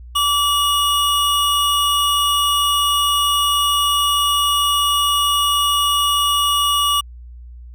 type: tone pair together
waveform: square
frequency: 1155.5 / 2900 Hz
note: D6 / F#7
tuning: -28 / -35 cents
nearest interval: octave + major third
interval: 1593 cents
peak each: -18 dBFS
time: 0.15-7.01 s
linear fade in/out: 10 ms
effects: added 60 Hz sine -34 dBFS peak until 7.74 s